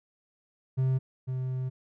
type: tone pair in turn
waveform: triangle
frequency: 130.81 / 129.01 Hz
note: C3 / C3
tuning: 0 / -24 cents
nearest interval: unison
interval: 24 cents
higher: first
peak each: -21 / -27 dBFS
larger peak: first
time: 0.77-0.99 / 1.27-1.7 s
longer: second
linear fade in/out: 20 ms
effects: none